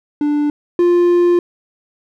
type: tone pair in turn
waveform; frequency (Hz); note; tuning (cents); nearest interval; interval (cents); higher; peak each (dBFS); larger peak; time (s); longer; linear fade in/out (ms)
triangle; 294.4 / 350.1; D4 / F4; +4 / +4; minor third; 300; second; -11 / -7; second; 0.21-0.5 / 0.79-1.39; second; 2
effects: none